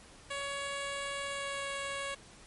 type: tone with pitch glide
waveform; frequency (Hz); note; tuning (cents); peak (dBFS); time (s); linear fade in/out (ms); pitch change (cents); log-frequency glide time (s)
10% pulse; 560 to 555.8; C#5 to C#5; +18 to +4; -27; 0.3-2.15; 10; -14; 1.25-1.67
effects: pink hiss -55 dBFS RMS until 2.46 s + MP3 48 kbps